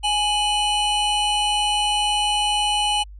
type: tone pair together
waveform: square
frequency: 834 / 2972 Hz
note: G#5 / F#7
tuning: +7 / +7 cents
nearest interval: octave + minor seventh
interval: 2200 cents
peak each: -22 dBFS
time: 0.03-3.04 s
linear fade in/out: 20 ms
effects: added 50 Hz sine -37 dBFS peak until 3.19 s + resampled to 24000 Hz